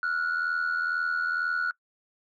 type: tone pair together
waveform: sine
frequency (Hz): 1380 / 1462.1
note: F6 / F#6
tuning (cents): -21 / -21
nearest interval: minor second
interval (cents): 100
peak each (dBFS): -28 / -25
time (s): 0.03-1.71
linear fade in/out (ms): 2
effects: noise-tail reverb RT60 0.1 s tail -23 dB re dry + tanh soft clip ceiling -22 dBFS